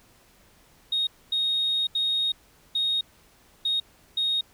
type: tone bursts at uneven times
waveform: sine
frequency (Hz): 3730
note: A#7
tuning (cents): 0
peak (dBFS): -21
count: 6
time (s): 0.92-1.07 / 1.32-1.87 / 1.95-2.32 / 2.75-3.01 / 3.65-3.8 / 4.17-4.41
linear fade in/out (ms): 5
effects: tanh soft clip ceiling -18 dBFS + pink hiss -58 dBFS RMS until 4.53 s